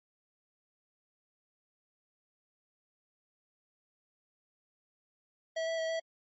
square tone with pitch steps, 650 / 656 / 647 / 654 Hz, E5 / E5 / E5 / E5, -24 / -9 / -32 / -14 cents, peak -32 dBFS, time 5.56-6 s, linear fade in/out 10 ms, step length 110 ms, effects low-pass 6000 Hz 12 dB/octave + MP3 32 kbps

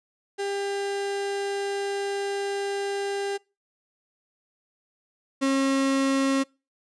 35% pulse tone pair in turn, 399.1 / 270.7 Hz, G4 / C#4, +31 / -41 cents, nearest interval perfect fifth, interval 672 cents, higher first, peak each -25 / -19 dBFS, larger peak second, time 0.38-3.38 / 5.41-6.44 s, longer first, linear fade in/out 20 ms, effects noise-tail reverb RT60 0.3 s tail -26 dB re dry + resampled to 22050 Hz

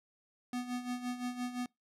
square tone with tremolo, 246.9 Hz, B3, in tune, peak -34 dBFS, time 0.53-1.66 s, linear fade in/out 2 ms, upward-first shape sine, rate 5.8 Hz, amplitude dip 70%, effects noise-tail reverb RT60 0.2 s tail -25 dB re dry + low-pass 11000 Hz 12 dB/octave

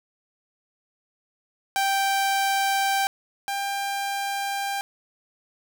sawtooth tone pair in turn, 784 / 794.9 Hz, G5 / G5, 0 / +24 cents, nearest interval unison, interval 24 cents, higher second, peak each -17 / -22 dBFS, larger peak first, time 1.76-3.07 / 3.48-4.81 s, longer second, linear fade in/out 0 ms, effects none

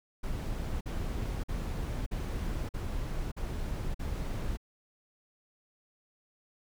brown noise bursts, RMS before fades -34 dBFS, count 7, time 0.23-4.572 s, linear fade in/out 10 ms, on 580 ms, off 47 ms, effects none

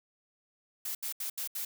blue noise bursts, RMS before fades -36 dBFS, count 5, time 0.85-1.65 s, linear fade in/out 5 ms, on 100 ms, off 75 ms, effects none

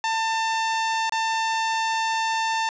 sawtooth tone with dropouts, 895 Hz, A5, 29 cents sharp, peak -18 dBFS, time 0.04-2.69 s, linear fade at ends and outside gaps 1 ms, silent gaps 1.095-1.122 s, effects resampled to 16000 Hz + 9-bit

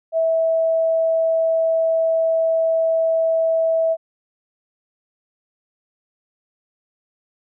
sine tone, 652 Hz, E5, 19 cents flat, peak -15 dBFS, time 0.12-3.97 s, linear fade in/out 50 ms, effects none

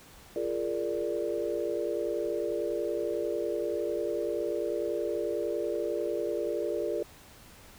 sine chord, Bb dominant seventh, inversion second, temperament equal with one note detuned, 345.8 / 415.3 / 466.2 / 587.3 Hz, F4 / Ab4 / Bb4 / D5, -17 / 0 / 0 / 0 cents, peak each -34 dBFS, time 0.36-7.03 s, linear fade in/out 2 ms, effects pink hiss -53 dBFS RMS until 7.78 s

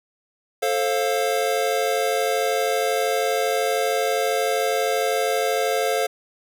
square chord, F major, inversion first, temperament equal with one note detuned, 440 / 532.7 / 698.5 Hz, A4 / C5 / F5, 0 / +31 / 0 cents, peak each -25 dBFS, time 0.62-6.07 s, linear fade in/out 10 ms, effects none

